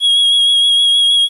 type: tone with vibrato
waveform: triangle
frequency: 3305 Hz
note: G#7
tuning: 9 cents flat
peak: -7 dBFS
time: 0-1.29 s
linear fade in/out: 50 ms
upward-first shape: sine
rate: 6.4 Hz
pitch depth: 21 cents each way
effects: resampled to 32000 Hz + 8-bit